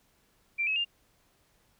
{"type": "tone with pitch steps", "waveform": "sine", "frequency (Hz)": [2358, 2571, 2804], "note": ["D7", "E7", "F7"], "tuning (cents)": [6, -44, 6], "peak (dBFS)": -26, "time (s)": [0.58, 0.85], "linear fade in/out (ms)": 20, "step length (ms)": 90, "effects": ["pink hiss -68 dBFS RMS until 1.79 s"]}